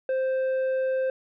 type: tone with tanh clipping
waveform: sine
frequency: 523.3 Hz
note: C5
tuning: in tune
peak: -24 dBFS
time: 0.09-1.1 s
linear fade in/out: 2 ms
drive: 6 dB
effects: none